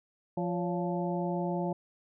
harmonic tone with a mistuned harmonic, 174.61 Hz, F3, in tune, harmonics 1 / 2 / 3 / 4 / 5, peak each -32 / -35 / -37 / -38 / -39 dBFS, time 0.37-1.73 s, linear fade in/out 5 ms, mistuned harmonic 3, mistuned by +110 cents, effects none

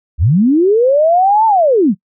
sine linear two-way sweep, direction up then down, 59.1 to 906 to 158.5 Hz, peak -7 dBFS, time 0.18-1.95 s, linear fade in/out 50 ms, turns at 1.46 s, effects noise-tail reverb RT60 0.1 s tail -26 dB re dry

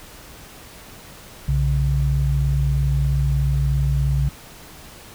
sine tone pair together, 61.69 / 138.59 Hz, B1 / C#3, -1 / 0 cents, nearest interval octave + major second, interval 1401 cents, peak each -19 dBFS, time 1.48-4.29 s, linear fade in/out 5 ms, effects pink hiss -42 dBFS RMS until 5.14 s

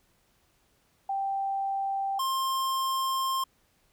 sine / square tone pair in turn, 784 / 1059.9 Hz, G5 / C6, 0 / +22 cents, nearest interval perfect fourth, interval 522 cents, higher second, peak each -27 / -27 dBFS, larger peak neither, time 1.09-2.19 / 2.19-3.44 s, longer second, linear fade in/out 5 ms, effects pink hiss -68 dBFS RMS until 3.92 s

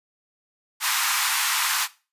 pink high-pass noise, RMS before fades -23 dBFS, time 0.8-1.88 s, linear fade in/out 50 ms, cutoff 910 Hz, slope 48 dB/octave, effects noise-tail reverb RT60 0.3 s tail -17 dB re dry + resampled to 32000 Hz

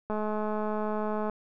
click train, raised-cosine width 1 ms, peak -19 dBFS, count 256, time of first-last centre 0.1-1.297 s, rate 213 Hz, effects none

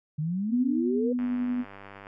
sine exponential sweep, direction up, 146.83 to 504 Hz, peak -26 dBFS, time 0.18-1.13 s, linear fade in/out 10 ms
sine tone with tremolo, 246.9 Hz, B3, in tune, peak -24 dBFS, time 0.49-1.65 s, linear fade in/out 50 ms, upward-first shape triangle, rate 11 Hz, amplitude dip 25%
click train, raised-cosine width 0.5 ms, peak -29 dBFS, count 88, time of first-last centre 1.19-2.069 s, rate 99 Hz
effects none

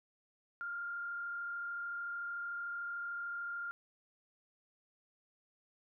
sine tone with frequency modulation, 1400 Hz, F6, 4 cents sharp, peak -38 dBFS, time 0.61-3.71 s, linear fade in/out 0 ms, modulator 33.5 Hz, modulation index 0.46, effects none

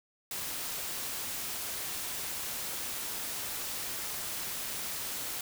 white noise, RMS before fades -37 dBFS, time 0.31-5.41 s, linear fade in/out 2 ms, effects none

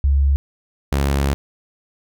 sine / sawtooth tone pair in turn, 69.5 / 69.5 Hz, C#2 / C#2, +5 / +5 cents, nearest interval unison, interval 0 cents, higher neither, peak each -12 dBFS, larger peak neither, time 0.04-0.36 / 0.92-1.34 s, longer second, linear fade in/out 0 ms, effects none

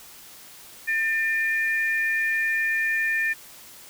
sine tone pair together, 1795.4 / 2405 Hz, A6 / D7, +34 / +41 cents, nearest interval perfect fourth, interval 507 cents, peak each -22 / -28 dBFS, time 0.87-3.34 s, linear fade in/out 20 ms, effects white hiss -46 dBFS RMS until 3.89 s

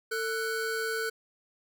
square tone pair together, 447.1 / 1484.9 Hz, A4 / F#6, +28 / +6 cents, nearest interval octave + major sixth, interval 2078 cents, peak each -33 / -33 dBFS, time 0.11-1.1 s, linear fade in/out 10 ms, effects none

